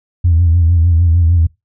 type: tone with vibrato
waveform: sine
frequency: 84.5 Hz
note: E2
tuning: 43 cents sharp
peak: -6 dBFS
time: 0.24-1.47 s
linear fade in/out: 10 ms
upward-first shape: triangle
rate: 6.6 Hz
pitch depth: 92 cents each way
effects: noise-tail reverb RT60 0.2 s tail -24 dB re dry + tanh soft clip ceiling -3 dBFS